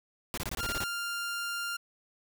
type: noise bursts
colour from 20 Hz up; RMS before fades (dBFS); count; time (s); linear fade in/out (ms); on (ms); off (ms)
pink; -35; 9; 0.34-0.839; 0; 35; 23
type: tone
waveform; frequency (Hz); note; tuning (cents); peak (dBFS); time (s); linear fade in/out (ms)
sawtooth; 1396.9; F6; 0; -29; 0.59-1.77; 10
effects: none